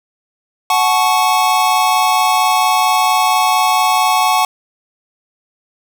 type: chord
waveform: square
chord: F# minor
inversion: none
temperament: equal with one note detuned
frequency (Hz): 740 / 864.4 / 1108.7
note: F#5 / A5 / C#6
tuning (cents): 0 / -31 / 0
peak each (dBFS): -16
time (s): 0.7-4.45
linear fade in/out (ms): 2
effects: none